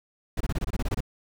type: noise bursts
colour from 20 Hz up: brown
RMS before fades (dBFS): -26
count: 11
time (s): 0.37-1.006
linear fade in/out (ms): 5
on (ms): 36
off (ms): 24
effects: none